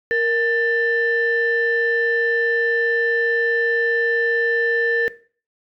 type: tone pair together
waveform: sine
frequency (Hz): 466.2 / 1772.4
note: A#4 / A6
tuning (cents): 0 / +12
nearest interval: octave + major seventh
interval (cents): 2312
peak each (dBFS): -18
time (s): 0.11-5.08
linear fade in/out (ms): 0
effects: noise-tail reverb RT60 0.4 s tail -17 dB re dry + tanh soft clip ceiling -11 dBFS